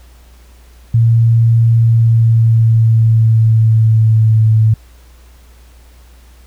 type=tone with pitch glide; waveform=sine; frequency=115 to 110.19 Hz; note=A#2 to A2; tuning=-23 to +3 cents; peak=-6 dBFS; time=0.94-4.74 s; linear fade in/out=5 ms; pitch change=-74 cents; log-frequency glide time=1.74-4.42 s; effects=added 60 Hz sine -39 dBFS peak until 6.46 s + pink hiss -49 dBFS RMS until 6.46 s